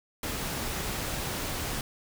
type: noise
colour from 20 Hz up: pink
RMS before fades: -33 dBFS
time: 0.23-1.81 s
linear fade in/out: 2 ms
effects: none